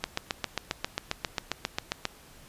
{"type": "click train", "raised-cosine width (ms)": 0.2, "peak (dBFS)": -10, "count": 16, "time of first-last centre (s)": [0.04, 2.053], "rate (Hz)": 7.45, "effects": ["pink hiss -53 dBFS RMS until 2.48 s", "resampled to 32000 Hz"]}